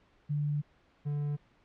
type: tone pair in turn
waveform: sine / triangle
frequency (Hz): 147 / 146.07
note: D3 / D3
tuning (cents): +2 / -9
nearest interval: unison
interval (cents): 11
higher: first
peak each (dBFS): -28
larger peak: neither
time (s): 0.29-0.62 / 1.05-1.37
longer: first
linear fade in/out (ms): 20
effects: pink hiss -66 dBFS RMS until 1.64 s + low-pass 3000 Hz 12 dB/octave